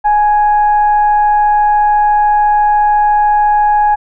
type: tone with frequency modulation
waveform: sine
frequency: 837 Hz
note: G#5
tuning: 13 cents sharp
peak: -7 dBFS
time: 0.04-3.96 s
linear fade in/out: 20 ms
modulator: 820 Hz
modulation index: 0.3
effects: none